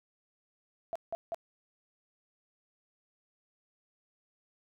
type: tone bursts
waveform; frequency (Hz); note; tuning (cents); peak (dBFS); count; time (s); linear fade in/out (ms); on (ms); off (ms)
sine; 670; E5; +28; -32; 3; 0.93-1.345; 0; 25; 170
effects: none